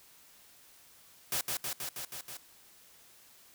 white noise with echo, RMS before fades -32 dBFS, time 1.32-1.41 s, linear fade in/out 2 ms, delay 160 ms, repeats 6, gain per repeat -2 dB, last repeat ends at 2.37 s, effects white hiss -59 dBFS RMS until 3.54 s

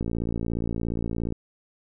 click train, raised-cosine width 3 ms, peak -16 dBFS, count 76, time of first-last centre 0.01-1.323 s, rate 57.1 Hz, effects none

